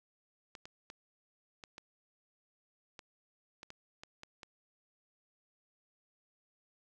clicks, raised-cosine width 0.2 ms, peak -30 dBFS, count 11, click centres 0.552 / 0.655 / 0.901 / 1.638 / 1.781 / 2.992 / 3.631 / 3.704 / 4.035 / 4.234 / 4.432 s, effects none

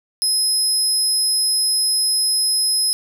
25% pulse tone, 5100 Hz, D#8, 42 cents sharp, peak -11 dBFS, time 0.22-2.93 s, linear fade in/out 0 ms, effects none

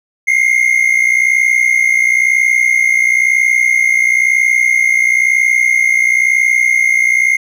triangle tone pair together, 2093 / 2154 Hz, C7 / C7, 0 / +50 cents, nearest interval unison, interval 50 cents, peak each -10 dBFS, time 0.27-7.37 s, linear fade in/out 10 ms, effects none

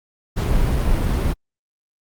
brown noise, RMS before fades -18 dBFS, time 0.36-1.34 s, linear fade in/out 20 ms, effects Opus 48 kbps

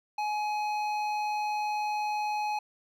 triangle tone with hard clipping, 842 Hz, G#5, 24 cents sharp, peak -30 dBFS, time 0.18-2.59 s, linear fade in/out 5 ms, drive 14 dB, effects none

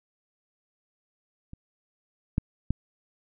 clicks, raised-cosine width 5 ms, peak -29 / -11 / -12 dBFS, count 3, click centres 1.534 / 2.381 / 2.706 s, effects none

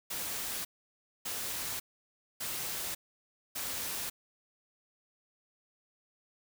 white noise bursts, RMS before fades -37 dBFS, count 4, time 0.1-4.1 s, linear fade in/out 10 ms, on 550 ms, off 600 ms, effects none

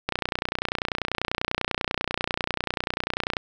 click train, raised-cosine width 0.3 ms, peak -8 dBFS, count 100, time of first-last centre 0.09-3.368 s, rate 30.2 Hz, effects none

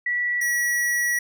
sine / square tone pair in turn, 1949 / 1930 Hz, B6 / B6, -23 / -40 cents, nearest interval unison, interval 17 cents, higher first, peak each -21 dBFS, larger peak neither, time 0.06-0.41 / 0.41-1.19 s, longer second, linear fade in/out 5 ms, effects none

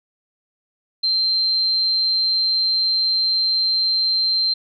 sine tone, 4138 Hz, C8, 20 cents flat, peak -16 dBFS, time 1.03-4.54 s, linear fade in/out 10 ms, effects none

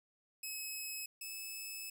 10% pulse tone pair in turn, 2568 / 2602 Hz, E7 / E7, -46 / -23 cents, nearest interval unison, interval 23 cents, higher second, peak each -32 / -34 dBFS, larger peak first, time 0.43-1.06 / 1.21-1.9 s, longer second, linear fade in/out 5 ms, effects none

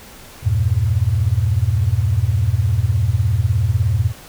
sine chord, E diminished, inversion none, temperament just, 82.41 / 98.89 / 118.67 Hz, E2 / G2 / Bb2, 0 / +16 / +31 cents, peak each -20 / -17 / -18 dBFS, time 0.42-4.13 s, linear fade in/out 50 ms, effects pink hiss -40 dBFS RMS until 4.28 s

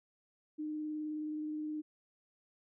sine tone with vibrato, 305.3 Hz, D#4, 33 cents flat, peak -36 dBFS, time 0.58-1.82 s, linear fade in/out 20 ms, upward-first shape sine, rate 19 Hz, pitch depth 13 cents each way, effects none

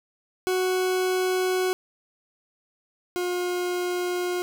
40% pulse tone pair in turn, 370 / 357.6 Hz, F#4 / F4, 0 / +41 cents, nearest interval minor second, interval 59 cents, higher first, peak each -21 / -24 dBFS, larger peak first, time 0.47-1.73 / 3.16-4.42 s, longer neither, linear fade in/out 0 ms, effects none

